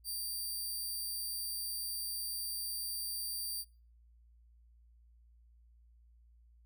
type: tone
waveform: 10% pulse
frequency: 4694 Hz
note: D8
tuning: 2 cents flat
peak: -30 dBFS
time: 0.04-3.65 s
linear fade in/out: 50 ms
effects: noise-tail reverb RT60 0.4 s tail -25 dB re dry + added 58 Hz sine -60 dBFS peak until 6.65 s